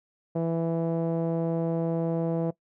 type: tone with low-pass filter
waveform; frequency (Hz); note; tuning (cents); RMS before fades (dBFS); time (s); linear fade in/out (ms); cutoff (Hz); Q
sawtooth; 165.6; E3; +8; -27; 0.35-2.51; 10; 590; 2.6
effects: noise-tail reverb RT60 0.1 s tail -20 dB re dry